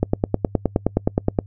click train, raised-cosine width 2 ms, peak -3 dBFS, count 14, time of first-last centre 0.03-1.388 s, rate 9.57 Hz, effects noise-tail reverb RT60 0.1 s tail -26 dB re dry + added 100 Hz sine -38 dBFS peak until 1.46 s

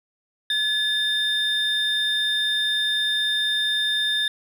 triangle tone pair together, 1711 / 3625 Hz, A6 / A#7, -49 / -49 cents, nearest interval octave + minor second, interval 1300 cents, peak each -24 / -20 dBFS, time 0.5-4.28 s, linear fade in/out 2 ms, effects none

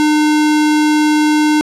square tone, 303 Hz, D#4, 46 cents flat, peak -10 dBFS, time 0-1.61 s, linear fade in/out 0 ms, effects low-pass 9000 Hz 12 dB/octave + 8-bit

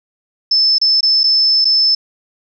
sine tone with dropouts, 5260 Hz, E8, 5 cents flat, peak -9 dBFS, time 0.51-1.95 s, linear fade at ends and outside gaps 5 ms, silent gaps 0.784-0.814 / 1.008-1.029 / 1.234-1.239 / 1.646-1.652 s, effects none

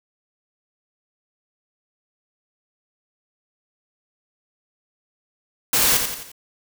white noise with echo, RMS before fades -18 dBFS, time 5.73-5.97 s, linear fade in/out 2 ms, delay 87 ms, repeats 4, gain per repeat -6 dB, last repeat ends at 6.318 s, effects none

